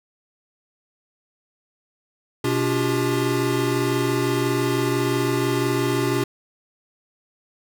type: tone cluster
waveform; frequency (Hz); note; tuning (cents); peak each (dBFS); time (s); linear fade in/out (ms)
square; 125.7 / 288.5 / 352.9 / 398.8; B2 / D4 / F4 / G4; +31 / -31 / +18 / +30; -26; 2.44-6.24; 5
effects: none